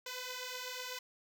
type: beating tone pair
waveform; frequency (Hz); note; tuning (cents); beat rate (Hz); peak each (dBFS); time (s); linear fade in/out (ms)
5% pulse; 499.9 / 508; B4 / B4; +21 / +49; 8.1; -31 / -33; 0.06-0.99; 5
effects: none